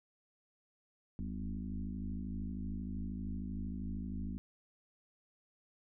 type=tone with frequency modulation; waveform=sine; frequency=130.6 Hz; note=C3; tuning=3 cents flat; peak=-37 dBFS; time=1.19-4.38 s; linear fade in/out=0 ms; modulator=52.9 Hz; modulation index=2.4; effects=none